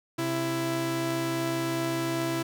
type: tone pair together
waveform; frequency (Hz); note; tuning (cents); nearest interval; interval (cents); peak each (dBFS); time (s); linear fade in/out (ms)
sawtooth; 132.3 / 332.1; C3 / E4; +20 / +13; octave + major third; 1593; -29 / -24; 0.18-2.43; 10
effects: none